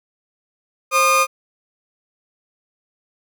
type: tone pair together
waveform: 30% pulse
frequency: 529 / 1221 Hz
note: C5 / D#6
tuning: +19 / -33 cents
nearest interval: octave + major second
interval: 1448 cents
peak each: -17 / -11 dBFS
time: 0.91-1.27 s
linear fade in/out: 50 ms
effects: none